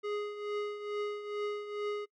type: tone with tremolo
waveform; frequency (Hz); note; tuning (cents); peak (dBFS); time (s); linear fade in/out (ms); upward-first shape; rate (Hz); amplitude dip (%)
square; 415.3; G#4; 0; -32; 0.03-2.06; 20; triangle; 2.3; 70
effects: noise-tail reverb RT60 0.1 s tail -25 dB re dry + low-pass 3000 Hz 12 dB/octave